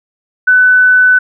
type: tone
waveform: sine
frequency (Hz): 1500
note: F#6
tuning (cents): +23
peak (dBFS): -4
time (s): 0.47-1.19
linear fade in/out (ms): 10
effects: none